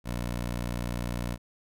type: tone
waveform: 15% pulse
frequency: 60 Hz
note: B1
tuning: 49 cents flat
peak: -24 dBFS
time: 0.04-1.38 s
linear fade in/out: 50 ms
effects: none